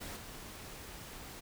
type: noise with level steps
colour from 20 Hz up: pink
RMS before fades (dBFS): -44 / -48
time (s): 0-1.41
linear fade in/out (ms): 20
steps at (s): 0.16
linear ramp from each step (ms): 5
effects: none